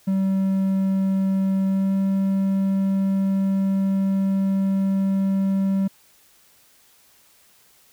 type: tone with pitch glide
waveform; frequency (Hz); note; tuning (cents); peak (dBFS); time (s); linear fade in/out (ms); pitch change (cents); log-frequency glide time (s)
triangle; 192.3 to 193.86; G3 to G3; -33 to -19; -16; 0.07-5.88; 10; +14; 1.68-1.95
effects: white hiss -56 dBFS RMS until 7.92 s